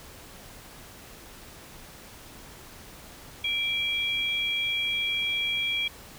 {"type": "tone pair together", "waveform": "sine", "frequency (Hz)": [2349, 3299], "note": ["D7", "G#7"], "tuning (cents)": [0, -12], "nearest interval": "tritone", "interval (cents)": 588, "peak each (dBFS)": -28, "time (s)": [3.44, 5.88], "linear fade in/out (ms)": 5, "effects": ["pink hiss -47 dBFS RMS until 6.18 s"]}